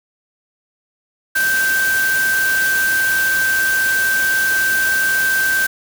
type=tone in noise; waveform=sine; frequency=1561 Hz; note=G6; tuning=8 cents flat; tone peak=-14 dBFS; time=1.35-5.67 s; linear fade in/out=10 ms; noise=white; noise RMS=-24 dBFS; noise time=1.35-5.67 s; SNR=+7 dB; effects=none